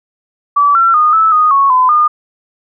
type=tone with pitch steps; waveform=sine; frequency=1152 / 1354 / 1228 / 1309 / 1238 / 1105 / 1015 / 1216 Hz; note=D6 / E6 / D#6 / E6 / D#6 / C#6 / B5 / D#6; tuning=-34 / +46 / -23 / -13 / -9 / -6 / +47 / -40 cents; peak=-6 dBFS; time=0.56-2.08 s; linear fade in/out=10 ms; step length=190 ms; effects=none